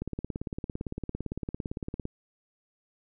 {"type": "click train", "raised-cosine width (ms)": 3, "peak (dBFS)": -20, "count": 37, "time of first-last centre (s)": [0.02, 2.054], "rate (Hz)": 17.7, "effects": []}